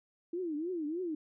sine tone with vibrato, 329.6 Hz, E4, in tune, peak -33 dBFS, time 0.33-1.15 s, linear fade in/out 5 ms, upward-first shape triangle, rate 3.3 Hz, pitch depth 240 cents each way, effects none

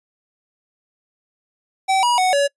square tone with pitch steps, 768 / 964 / 741 / 566 Hz, G5 / B5 / F#5 / C#5, -36 / -42 / +2 / +36 cents, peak -15 dBFS, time 1.88-2.48 s, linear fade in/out 20 ms, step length 150 ms, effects noise-tail reverb RT60 0.1 s tail -26 dB re dry + resampled to 24000 Hz

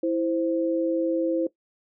sine tone pair together, 329.6 / 521.9 Hz, E4 / C5, 0 / -4 cents, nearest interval minor sixth, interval 796 cents, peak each -23 / -26 dBFS, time 0.03-1.47 s, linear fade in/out 5 ms, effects noise-tail reverb RT60 0.1 s tail -17 dB re dry

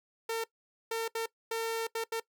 sawtooth tone bursts at uneven times, 453.7 Hz, A#4, 47 cents flat, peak -27 dBFS, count 6, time 0.29-0.44 / 0.91-1.08 / 1.15-1.26 / 1.51-1.87 / 1.95-2.04 / 2.12-2.2 s, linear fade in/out 5 ms, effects noise-tail reverb RT60 0.1 s tail -20 dB re dry

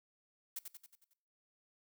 blue noise with echo, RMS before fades -41 dBFS, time 0.56-0.59 s, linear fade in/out 5 ms, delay 91 ms, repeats 6, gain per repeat -5 dB, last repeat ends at 1.136 s, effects noise-tail reverb RT60 0.6 s tail -21 dB re dry

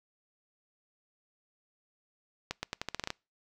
accelerating click train, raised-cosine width 0.2 ms, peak -16 dBFS, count 10, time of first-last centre 2.51-3.104 s, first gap 120 ms, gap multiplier 0.84, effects noise-tail reverb RT60 0.3 s tail -26 dB re dry

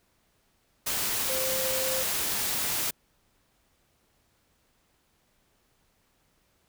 sine tone in noise, 523.3 Hz, C5, in tune, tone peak -31 dBFS, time 1.29-2.03 s, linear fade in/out 10 ms, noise white, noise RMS -29 dBFS, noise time 0.86-2.91 s, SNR -5 dB, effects pink hiss -69 dBFS RMS until 6.68 s

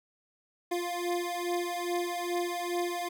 25% pulse beating tone pair, 349.2 / 351.6 Hz, F4 / F4, 0 / +12 cents, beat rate 2.4 Hz, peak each -29 / -30 dBFS, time 0.71-3.09 s, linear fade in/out 10 ms, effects none

